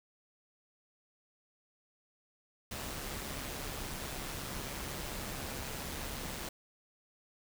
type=noise with amplitude modulation; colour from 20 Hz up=pink; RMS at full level=-39 dBFS; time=2.71-6.49 s; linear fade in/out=5 ms; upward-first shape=sine; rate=138 Hz; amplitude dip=40%; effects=none